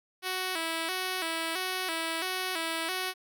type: tone with vibrato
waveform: 5% pulse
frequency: 348.7 Hz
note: F4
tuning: 3 cents flat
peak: -19 dBFS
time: 0.22-3.14 s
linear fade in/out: 50 ms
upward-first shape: square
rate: 1.5 Hz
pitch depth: 110 cents each way
effects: none